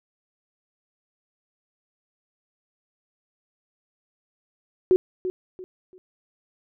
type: tone with echo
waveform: sine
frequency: 369.1 Hz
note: F#4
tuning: 4 cents flat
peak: -13 dBFS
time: 4.91-4.96 s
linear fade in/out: 0 ms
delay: 340 ms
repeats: 3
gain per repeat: -11 dB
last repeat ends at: 5.98 s
effects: none